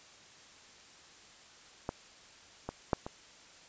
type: clicks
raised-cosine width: 1 ms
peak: -19 / -22 / -12 / -25 dBFS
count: 4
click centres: 1.891 / 2.69 / 2.932 / 3.065 s
effects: white hiss -56 dBFS RMS until 3.68 s + resampled to 16000 Hz